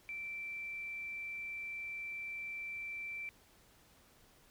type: tone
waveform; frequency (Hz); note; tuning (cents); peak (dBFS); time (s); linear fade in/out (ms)
sine; 2340; D7; -7; -40; 0.09-3.29; 0
effects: pink hiss -65 dBFS RMS until 4.5 s